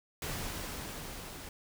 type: noise with level ramp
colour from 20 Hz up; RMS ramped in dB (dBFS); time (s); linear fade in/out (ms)
pink; -37 to -46; 0.22-1.49; 2
effects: none